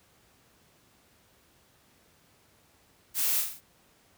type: noise with echo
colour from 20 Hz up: blue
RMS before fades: -28 dBFS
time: 3.14-3.44 s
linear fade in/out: 50 ms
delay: 43 ms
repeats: 4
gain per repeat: -5 dB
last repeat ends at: 3.612 s
effects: pink hiss -63 dBFS RMS until 4.17 s + high-pass 60 Hz 12 dB/octave